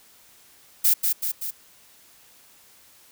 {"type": "noise with echo", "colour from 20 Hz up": "violet", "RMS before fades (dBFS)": -18, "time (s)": [0.84, 0.94], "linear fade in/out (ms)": 10, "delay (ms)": 190, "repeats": 3, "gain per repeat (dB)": -4, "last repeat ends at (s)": 1.51, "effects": ["white hiss -54 dBFS RMS until 3.11 s"]}